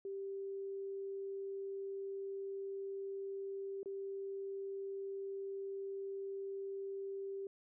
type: tone with dropouts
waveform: sine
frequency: 392 Hz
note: G4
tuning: in tune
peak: -40 dBFS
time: 0.05-7.47 s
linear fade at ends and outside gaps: 2 ms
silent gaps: 3.831-3.858 s
effects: none